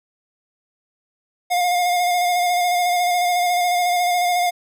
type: tone with vibrato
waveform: square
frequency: 711 Hz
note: F5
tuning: 31 cents sharp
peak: -17 dBFS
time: 1.5-4.51 s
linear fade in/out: 20 ms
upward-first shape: square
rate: 14 Hz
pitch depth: 20 cents each way
effects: none